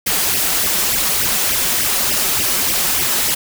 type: noise with flanger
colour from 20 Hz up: white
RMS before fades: -17 dBFS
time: 0.06-3.35 s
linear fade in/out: 10 ms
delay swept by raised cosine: 0.36 to 5.46 ms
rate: 3.4 Hz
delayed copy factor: +0.8
effects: none